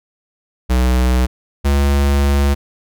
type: tone pair in turn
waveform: square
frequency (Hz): 62.7 / 70.38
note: B1 / C#2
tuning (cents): +27 / +27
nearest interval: major second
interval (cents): 200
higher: second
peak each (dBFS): -12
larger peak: neither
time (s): 0.69-1.27 / 1.64-2.55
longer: second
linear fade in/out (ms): 20
effects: none